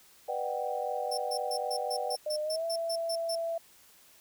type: chord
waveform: sine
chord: G major seventh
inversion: first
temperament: equal with one note detuned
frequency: 493.9 / 597.6 / 740 / 784 Hz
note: B4 / D5 / F#5 / G5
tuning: 0 / +30 / 0 / 0 cents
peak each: -36 dBFS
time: 0.28-2.16 s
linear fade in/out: 10 ms
type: tone bursts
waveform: sawtooth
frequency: 5370 Hz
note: E8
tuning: 31 cents sharp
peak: -31 dBFS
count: 12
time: 1.11-3.356 s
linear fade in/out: 10 ms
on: 68 ms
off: 130 ms
type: tone with pitch glide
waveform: sine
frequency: 607 to 665.8 Hz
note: D#5 to E5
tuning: -43 to +17 cents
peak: -30 dBFS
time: 2.26-3.58 s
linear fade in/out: 5 ms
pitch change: +160 cents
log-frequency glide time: 2.43-2.65 s
effects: white hiss -59 dBFS RMS until 4.2 s